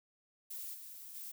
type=noise with level steps; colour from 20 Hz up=violet; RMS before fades=-44 / -50 / -46 dBFS; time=0.5-1.32 s; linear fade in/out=10 ms; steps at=0.73 / 1.14 s; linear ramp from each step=20 ms; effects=none